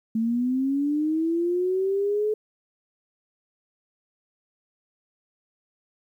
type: linear sweep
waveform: sine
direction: up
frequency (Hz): 220 to 431.6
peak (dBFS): -21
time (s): 0.15-2.34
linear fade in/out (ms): 5
effects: 10-bit